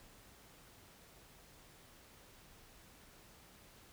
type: silence
effects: pink hiss -61 dBFS RMS until 3.92 s